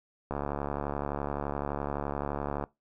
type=click train; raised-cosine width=1 ms; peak=-18 dBFS; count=168; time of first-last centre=0.31-2.639 s; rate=71.7 Hz; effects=noise-tail reverb RT60 0.2 s tail -21 dB re dry